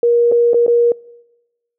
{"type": "tone with dropouts", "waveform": "sine", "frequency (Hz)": 473.8, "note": "A#4", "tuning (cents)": 28, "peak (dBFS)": -9, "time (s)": [0.03, 0.92], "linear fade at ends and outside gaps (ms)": 2, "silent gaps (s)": [[0.316, 0.321], [0.534, 0.543], [0.665, 0.679]], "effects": ["noise-tail reverb RT60 1.0 s tail -24 dB re dry"]}